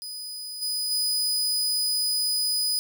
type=tone with level steps; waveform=sawtooth; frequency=4978 Hz; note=D#8; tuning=in tune; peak=-31 / -23 / -20 dBFS; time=0.02-2.79 s; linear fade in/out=0 ms; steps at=0.61 / 0.9 s; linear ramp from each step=20 ms; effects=none